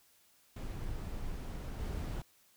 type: noise with level steps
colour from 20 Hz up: brown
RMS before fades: -40 / -37 dBFS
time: 0.56-2.22 s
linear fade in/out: 5 ms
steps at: 1.79 s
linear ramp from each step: 20 ms
effects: white hiss -67 dBFS RMS until 2.56 s